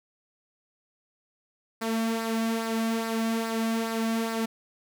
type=tone with flanger; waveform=sawtooth; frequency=225.9 Hz; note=A3; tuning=46 cents sharp; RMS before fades=-28 dBFS; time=1.81-4.46 s; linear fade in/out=10 ms; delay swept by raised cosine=0.3 to 2.4 ms; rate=2.4 Hz; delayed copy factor=-0.5; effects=none